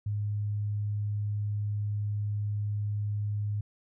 sine tone, 103.83 Hz, G#2, in tune, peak -28 dBFS, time 0.06-3.61 s, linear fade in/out 5 ms, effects none

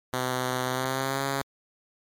5% pulse tone with pitch glide, 127.4 to 137.33 Hz, C3 to C#3, -46 to -16 cents, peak -15 dBFS, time 0.13-1.42 s, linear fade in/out 5 ms, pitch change +130 cents, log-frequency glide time 0.66-1.24 s, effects MP3 96 kbps

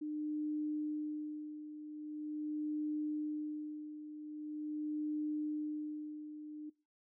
sine tone with tremolo, 302.2 Hz, D4, 50 cents sharp, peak -34 dBFS, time 0.01-6.7 s, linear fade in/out 10 ms, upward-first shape sine, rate 0.43 Hz, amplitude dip 70%, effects noise-tail reverb RT60 0.3 s tail -21 dB re dry

